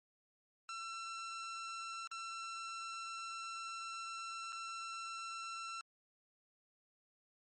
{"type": "tone with dropouts", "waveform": "sawtooth", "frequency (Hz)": 1346, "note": "E6", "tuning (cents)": 36, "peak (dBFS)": -39, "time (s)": [0.69, 5.81], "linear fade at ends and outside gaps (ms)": 1, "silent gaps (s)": [[2.073, 2.114], [4.523, 4.528]], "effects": ["MP3 32 kbps"]}